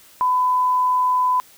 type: tone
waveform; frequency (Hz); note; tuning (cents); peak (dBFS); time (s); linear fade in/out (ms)
sine; 1004; B5; +28; -15; 0.21-1.4; 0
effects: white hiss -49 dBFS RMS until 1.57 s